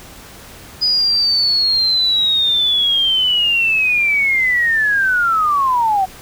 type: linear sweep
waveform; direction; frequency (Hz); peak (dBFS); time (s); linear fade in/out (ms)
sine; down; 4978 to 740; -12; 0.81-6.06; 20
effects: pink hiss -38 dBFS RMS until 6.21 s